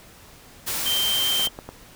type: noise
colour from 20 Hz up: white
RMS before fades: -27 dBFS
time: 0.66-1.48 s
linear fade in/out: 20 ms
type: tone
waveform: sine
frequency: 3136 Hz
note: G7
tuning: in tune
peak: -21 dBFS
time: 0.85-1.49 s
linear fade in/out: 20 ms
type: clicks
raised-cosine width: 1 ms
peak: -20 dBFS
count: 4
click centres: 1.396 / 1.472 / 1.589 / 1.69 s
effects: pink hiss -48 dBFS RMS until 1.95 s